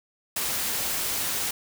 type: noise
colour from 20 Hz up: white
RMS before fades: -28 dBFS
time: 0.36-1.51 s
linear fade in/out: 5 ms
effects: none